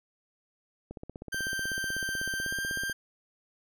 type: click train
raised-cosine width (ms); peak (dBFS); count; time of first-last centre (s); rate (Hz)
2; -27; 33; 0.91-2.898; 16.1
type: tone with pitch glide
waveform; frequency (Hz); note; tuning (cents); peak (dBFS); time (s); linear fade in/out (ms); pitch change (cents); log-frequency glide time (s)
40% pulse; 1568 to 1584.4; G6 to G6; 0 to +18; -30; 1.32-2.93; 10; +18; 2.4-2.53
effects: none